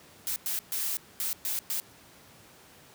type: noise bursts at uneven times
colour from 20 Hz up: blue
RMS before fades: -31 dBFS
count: 6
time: 0.27-0.36 / 0.46-0.59 / 0.72-0.97 / 1.2-1.33 / 1.45-1.59 / 1.7-1.8 s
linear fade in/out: 0 ms
effects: pink hiss -54 dBFS RMS until 2.94 s + high-pass 100 Hz 12 dB/octave